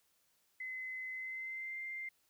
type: tone with pitch glide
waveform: sine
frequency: 2040 to 2095 Hz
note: C7 to C7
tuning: -44 to +2 cents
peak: -40 dBFS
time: 0.6-2.09 s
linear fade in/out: 5 ms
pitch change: +46 cents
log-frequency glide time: 1.12-1.79 s
effects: white hiss -75 dBFS RMS until 2.29 s